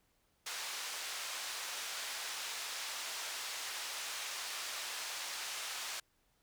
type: band-pass noise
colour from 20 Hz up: white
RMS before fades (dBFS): -42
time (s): 0.46-6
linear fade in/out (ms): 5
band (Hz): 740 to 6300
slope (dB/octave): 12
effects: pink hiss -75 dBFS RMS until 6.42 s